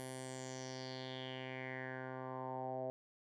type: tone with low-pass filter sweep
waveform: 10% pulse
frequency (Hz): 129.8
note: C3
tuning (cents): -13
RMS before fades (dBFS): -45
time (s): 0-2.9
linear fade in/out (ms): 0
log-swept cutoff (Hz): 11000 to 630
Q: 4.7
effects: none